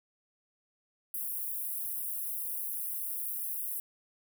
white high-pass noise, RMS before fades -36 dBFS, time 1.14-3.8 s, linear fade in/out 2 ms, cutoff 10000 Hz, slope 48 dB/octave, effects none

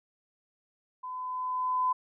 sine tone with level ramp, 1012 Hz, B5, 42 cents sharp, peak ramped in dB -36 to -23 dBFS, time 1.03-1.93 s, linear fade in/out 10 ms, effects none

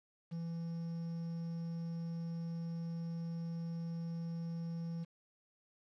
triangle tone with quantisation, 167.1 Hz, E3, 24 cents sharp, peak -36 dBFS, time 0.31-5.05 s, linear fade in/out 20 ms, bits 10, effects low-pass 5000 Hz 12 dB/octave

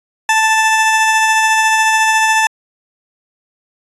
20% pulse tone with tremolo, 880 Hz, A5, in tune, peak -4 dBFS, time 0.29-2.47 s, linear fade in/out 2 ms, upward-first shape sine, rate 14 Hz, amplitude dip 25%, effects resampled to 24000 Hz

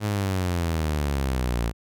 sawtooth exponential sweep, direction down, 107.3 to 56 Hz, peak -19 dBFS, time 0-1.73 s, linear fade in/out 50 ms, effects none

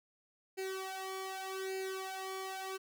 sawtooth tone with flanger, 381.1 Hz, G4, 49 cents flat, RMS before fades -41 dBFS, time 0.57-2.78 s, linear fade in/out 20 ms, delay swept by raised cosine 0.43 to 1.73 ms, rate 0.84 Hz, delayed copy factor +0.85, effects none

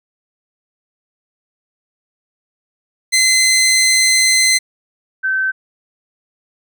15% pulse / sine tone pair in turn, 2056 / 1540.3 Hz, C7 / G6, -31 / -31 cents, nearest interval perfect fourth, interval 500 cents, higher first, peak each -4 / -14 dBFS, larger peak first, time 3.12-4.59 / 5.23-5.52 s, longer first, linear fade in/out 20 ms, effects none

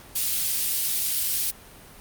white high-pass noise, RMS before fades -25 dBFS, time 0.15-1.51 s, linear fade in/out 10 ms, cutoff 3400 Hz, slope 12 dB/octave, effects pink hiss -47 dBFS RMS until 2 s + Opus 48 kbps

